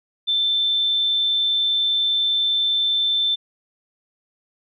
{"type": "tone", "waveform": "sine", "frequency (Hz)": 3545, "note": "A7", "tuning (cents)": 12, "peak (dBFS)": -17, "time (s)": [0.27, 3.36], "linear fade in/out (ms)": 20, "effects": []}